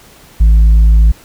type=tone with tanh clipping; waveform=sine; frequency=54.3 Hz; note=A1; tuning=22 cents flat; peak=-4 dBFS; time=0.4-1.12 s; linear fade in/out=10 ms; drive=3 dB; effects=pink hiss -41 dBFS RMS until 1.24 s